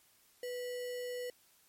sine tone with sample-and-hold, 493.9 Hz, B4, in tune, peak -37 dBFS, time 0.43-1.3 s, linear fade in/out 2 ms, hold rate 2450 Hz, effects white hiss -67 dBFS RMS until 1.68 s + MP3 64 kbps

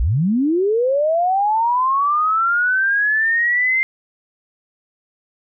sine linear sweep, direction up, 47.04 to 2100 Hz, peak -14 dBFS, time 0-3.83 s, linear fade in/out 0 ms, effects none

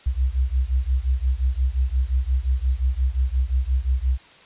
sine beating tone pair, 61.74 / 67.44 Hz, B1 / C#2, 0 / -47 cents, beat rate 5.7 Hz, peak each -21 / -22 dBFS, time 0.06-4.18 s, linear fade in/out 10 ms, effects white hiss -49 dBFS RMS until 4.45 s + resampled to 8000 Hz

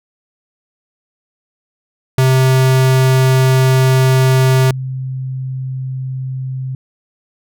square / sine tone pair in turn, 130.81 / 130.81 Hz, C3 / C3, 0 / 0 cents, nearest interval unison, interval 0 cents, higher neither, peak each -9 / -19 dBFS, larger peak first, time 2.18-4.71 / 4.71-6.75 s, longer first, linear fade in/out 2 ms, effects none

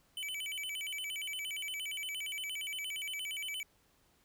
square tone with vibrato, 2637 Hz, E7, in tune, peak -38 dBFS, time 0.17-3.63 s, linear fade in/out 2 ms, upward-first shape square, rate 8.6 Hz, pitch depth 240 cents each way, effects pink hiss -70 dBFS RMS until 4.24 s

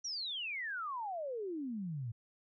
sine exponential sweep, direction down, 5930 to 109 Hz, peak -37 dBFS, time 0.04-2.12 s, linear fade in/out 10 ms, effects none

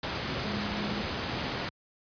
sine tone in noise, 206.6 Hz, G#3, 9 cents flat, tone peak -34 dBFS, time 0.44-1.02 s, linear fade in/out 2 ms, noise pink, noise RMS -32 dBFS, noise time 0.03-1.69 s, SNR -5 dB, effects high-pass 80 Hz 12 dB/octave + resampled to 11025 Hz

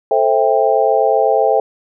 sine chord, A minor seventh, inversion none, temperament just, 440 / 528 / 660 / 792 Hz, A4 / C5 / E5 / G5, 0 / +16 / +2 / +18 cents, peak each -16 dBFS, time 0.11-1.6 s, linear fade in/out 2 ms, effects none

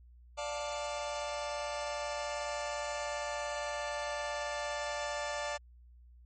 sawtooth chord, D minor, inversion none, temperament just, 587.3 / 704.8 / 881 Hz, D5 / F5 / A5, 0 / +16 / +2 cents, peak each -33 / -39 / -37 dBFS, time 0.37-5.58 s, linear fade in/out 20 ms, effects added 60 Hz sine -54 dBFS peak until 6.25 s + MP3 32 kbps

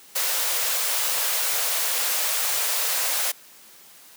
white high-pass noise, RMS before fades -24 dBFS, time 0.15-3.32 s, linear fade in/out 10 ms, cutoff 450 Hz, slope 96 dB/octave, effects white hiss -49 dBFS RMS until 4.16 s + high-pass 150 Hz 12 dB/octave

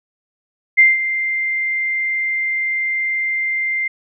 sine tone with ADSR envelope, 2093 Hz, C7, in tune, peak -5 dBFS, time 0.77-3.88 s, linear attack 22 ms, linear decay 180 ms, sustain -12 dB, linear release 7 ms, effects none

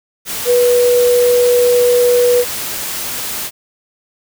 sine tone in noise, 488.2 Hz, B4, 20 cents flat, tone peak -8 dBFS, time 0.45-2.45 s, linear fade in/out 50 ms, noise white, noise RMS -22 dBFS, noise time 0.25-3.51 s, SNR +11 dB, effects none

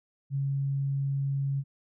sine tone, 138.2 Hz, C#3, 5 cents flat, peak -26 dBFS, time 0.3-1.64 s, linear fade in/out 50 ms, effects none

